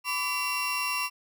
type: tone cluster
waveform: 35% pulse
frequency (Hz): 1004 / 1153 / 2740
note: B5 / D6 / F7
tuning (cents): +28 / -32 / -34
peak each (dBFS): -32 / -32 / -28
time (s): 0.04-1.1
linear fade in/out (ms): 50
effects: none